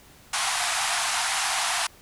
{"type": "band-pass noise", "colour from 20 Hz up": "pink", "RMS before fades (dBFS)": -26, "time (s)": [0.33, 1.87], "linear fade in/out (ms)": 5, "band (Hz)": [680, 11000], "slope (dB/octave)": 96, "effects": ["pink hiss -52 dBFS RMS until 2.01 s"]}